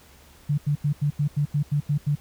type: tone bursts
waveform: sine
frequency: 146 Hz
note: D3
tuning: 10 cents flat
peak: -19 dBFS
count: 10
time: 0.49-2.155 s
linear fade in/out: 10 ms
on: 90 ms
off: 85 ms
effects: added 71 Hz sine -54 dBFS peak until 2.2 s + pink hiss -53 dBFS RMS until 2.2 s